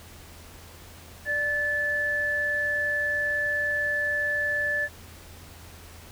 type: tone pair together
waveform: sine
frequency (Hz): 590 / 1740.6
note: D5 / A6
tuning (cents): +8 / -19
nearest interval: octave + perfect fifth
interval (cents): 1873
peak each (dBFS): -33 / -24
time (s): 1.25-4.89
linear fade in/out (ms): 50
effects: added 83 Hz sine -48 dBFS peak until 6.11 s + pink hiss -48 dBFS RMS until 6.11 s

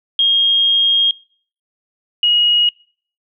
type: tone pair in turn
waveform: sine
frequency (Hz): 3244 / 2890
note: G#7 / F#7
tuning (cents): -41 / -41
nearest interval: major second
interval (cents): 200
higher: first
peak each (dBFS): -10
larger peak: neither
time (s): 0.19-1.11 / 2.23-2.69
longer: first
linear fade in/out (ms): 2
effects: noise-tail reverb RT60 0.5 s tail -26 dB re dry

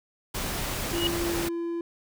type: noise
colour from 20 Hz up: pink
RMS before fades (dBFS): -31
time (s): 0.34-1.49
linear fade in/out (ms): 10
type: tone with exponential growth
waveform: sine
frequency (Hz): 2900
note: F#7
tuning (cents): -35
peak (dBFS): -21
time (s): 0.86-1.07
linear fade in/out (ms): 1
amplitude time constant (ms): 45
type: tone with pitch glide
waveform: triangle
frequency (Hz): 341.3 to 338.9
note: F4 to E4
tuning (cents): -40 to +48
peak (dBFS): -26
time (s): 0.93-1.81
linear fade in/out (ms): 2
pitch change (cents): -12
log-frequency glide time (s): 1.27-1.47
effects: none

